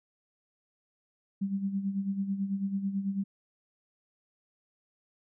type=tone with tremolo; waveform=sine; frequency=196.4 Hz; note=G3; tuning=4 cents sharp; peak=-26 dBFS; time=1.41-3.24 s; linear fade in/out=10 ms; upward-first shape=sine; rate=9.1 Hz; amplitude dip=65%; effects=none